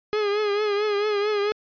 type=tone with vibrato; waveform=45% pulse; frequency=415.3 Hz; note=G#4; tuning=in tune; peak=-21 dBFS; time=0.13-1.52 s; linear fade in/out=0 ms; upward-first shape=triangle; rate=4.5 Hz; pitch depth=67 cents each way; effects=resampled to 11025 Hz